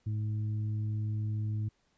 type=harmonic tone; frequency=106.9 Hz; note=A2; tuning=49 cents flat; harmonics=1 / 2 / 3; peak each=-30 / -45 / -49 dBFS; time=0.06-1.69 s; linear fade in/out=10 ms; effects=pink hiss -73 dBFS RMS until 1.97 s + resampled to 16000 Hz